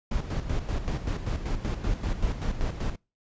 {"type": "noise with tremolo", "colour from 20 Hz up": "brown", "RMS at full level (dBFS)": -27, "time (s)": [0.11, 2.96], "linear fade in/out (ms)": 5, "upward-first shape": "square", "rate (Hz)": 5.2, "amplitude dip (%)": 60, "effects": ["noise-tail reverb RT60 0.3 s tail -26 dB re dry", "resampled to 16000 Hz"]}